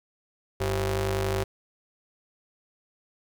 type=ring-modulated tone; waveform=sawtooth; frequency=145 Hz; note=D3; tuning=22 cents flat; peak=-18 dBFS; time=0.6-1.44 s; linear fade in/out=10 ms; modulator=243 Hz; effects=10-bit